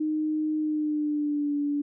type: tone with pitch glide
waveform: sine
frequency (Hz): 308.3 to 289.3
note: D#4 to D4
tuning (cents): -16 to -26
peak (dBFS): -24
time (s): 0-1.82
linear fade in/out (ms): 10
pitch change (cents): -110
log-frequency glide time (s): 0.58-1.55
effects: none